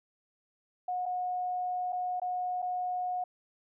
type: tone with dropouts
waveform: sine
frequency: 726 Hz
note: F#5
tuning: 33 cents flat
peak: -30 dBFS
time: 0.88-3.24 s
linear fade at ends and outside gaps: 5 ms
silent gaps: 1.057-1.061 / 1.924-1.928 / 2.199-2.217 / 2.62-2.625 s
effects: none